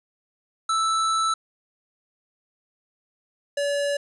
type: tone pair in turn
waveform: square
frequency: 1318.5 / 571.3 Hz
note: E6 / D5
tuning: 0 / -48 cents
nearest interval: octave + major second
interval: 1448 cents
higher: first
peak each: -21 / -23 dBFS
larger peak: first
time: 0.69-1.34 / 3.57-3.97 s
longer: first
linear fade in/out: 5 ms
effects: resampled to 24000 Hz + 9-bit